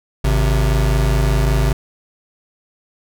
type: tone pair together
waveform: square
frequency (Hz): 52.07 / 131.2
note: G#1 / C3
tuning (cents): +5 / +5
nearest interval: octave + major third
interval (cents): 1600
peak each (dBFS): -15 / -19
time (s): 0.24-1.73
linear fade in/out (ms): 5
effects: none